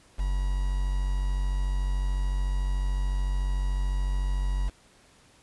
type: tone with quantisation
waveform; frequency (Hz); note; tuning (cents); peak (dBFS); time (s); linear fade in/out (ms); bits
triangle; 46.86; F#1; +23; -22; 0.18-4.7; 20; 7
effects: pink hiss -58 dBFS RMS until 5.42 s + resampled to 24000 Hz